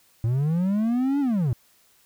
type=linear two-way sweep; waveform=triangle; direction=up then down; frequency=110 to 290 to 110 Hz; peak=-18 dBFS; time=0.24-1.53 s; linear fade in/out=0 ms; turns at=1.2 s; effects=white hiss -60 dBFS RMS until 2.05 s